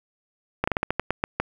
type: slowing click train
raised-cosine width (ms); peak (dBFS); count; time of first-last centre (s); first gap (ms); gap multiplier
0.5; -7; 10; 0.64-1.4; 35; 1.21
effects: 7-bit